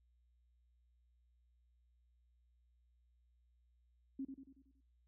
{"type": "tone with echo", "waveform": "sine", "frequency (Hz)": 270, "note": "C#4", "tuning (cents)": -45, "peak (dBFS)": -39, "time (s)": [4.19, 4.25], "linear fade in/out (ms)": 5, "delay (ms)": 93, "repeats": 6, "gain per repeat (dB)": -6, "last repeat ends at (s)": 4.808, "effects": ["noise-tail reverb RT60 0.4 s tail -20 dB re dry", "added 60 Hz sine -70 dBFS peak until 5.07 s"]}